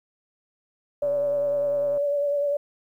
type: tone with vibrato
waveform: sine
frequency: 574 Hz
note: D5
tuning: 40 cents flat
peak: -21 dBFS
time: 1.02-2.57 s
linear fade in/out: 5 ms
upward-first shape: sine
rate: 10 Hz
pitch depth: 27 cents each way
type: click train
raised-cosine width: 1 ms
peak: -30 dBFS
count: 121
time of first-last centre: 1.03-1.975 s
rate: 127 Hz
effects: 10-bit